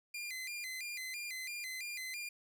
sawtooth tone with vibrato, 2217 Hz, C#7, in tune, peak -37 dBFS, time 0.14-2.29 s, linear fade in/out 5 ms, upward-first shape square, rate 3 Hz, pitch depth 140 cents each way, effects none

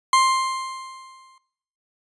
40% pulse tone with exponential decay, 1052 Hz, C6, 9 cents sharp, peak -12 dBFS, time 0.13-1.38 s, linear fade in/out 2 ms, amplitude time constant 270 ms, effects noise-tail reverb RT60 0.7 s tail -17 dB re dry + resampled to 22050 Hz

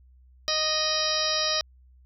harmonic tone with a mistuned harmonic, 621 Hz, D#5, 3 cents flat, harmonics 1 / 2 / 3 / 4 / 5 / 6 / 7 / 8 / 9, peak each -31 / -33 / -35 / -37 / -35 / -30 / -37 / -29 / -30 dBFS, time 0.48-1.61 s, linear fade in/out 0 ms, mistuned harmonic 6, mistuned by +83 cents, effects added 63 Hz sine -52 dBFS peak until 2.05 s

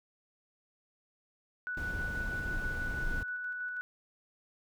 sine tone with tremolo, 1480 Hz, F#6, in tune, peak -34 dBFS, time 1.67-3.81 s, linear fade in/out 0 ms, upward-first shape square, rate 6.2 Hz, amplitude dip 25%
brown noise, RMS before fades -37 dBFS, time 1.77-3.23 s, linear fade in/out 2 ms
effects none

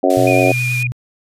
harmonic tone, 92.5 Hz, F#2, in tune, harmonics 3 / 4 / 5 / 6 / 7 / 8, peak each -17 / -18 / -21 / -17 / -17 / -19 dBFS, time 0.03-0.52 s, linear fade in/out 5 ms
white band-pass noise, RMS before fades -32 dBFS, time 0.1-0.83 s, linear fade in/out 2 ms, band 1600 to 12000 Hz, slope 12 dB/octave
sine tone, 123.47 Hz, B2, in tune, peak -18 dBFS, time 0.17-0.92 s, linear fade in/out 0 ms
sine tone with vibrato, 2435 Hz, D#7, 38 cents flat, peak -18 dBFS, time 0.27-0.87 s, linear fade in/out 2 ms, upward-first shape sine, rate 9.4 Hz, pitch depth 28 cents each way
effects resampled to 32000 Hz

